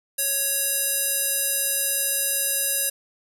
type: tone with band-pass filter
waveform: square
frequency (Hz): 554.4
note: C#5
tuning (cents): 0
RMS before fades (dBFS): -24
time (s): 0.18-2.9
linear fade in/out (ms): 10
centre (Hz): 11000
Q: 2.3
effects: none